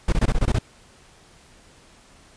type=noise bursts; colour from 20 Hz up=brown; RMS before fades=-18 dBFS; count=8; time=0.08-0.587 s; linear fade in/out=5 ms; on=45 ms; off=21 ms; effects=pink hiss -52 dBFS RMS until 2.36 s + resampled to 22050 Hz